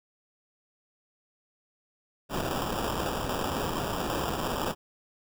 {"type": "noise with sample-and-hold", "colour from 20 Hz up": "white", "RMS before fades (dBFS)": -31, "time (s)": [2.29, 4.75], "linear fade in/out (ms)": 50, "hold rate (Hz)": 2100, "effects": []}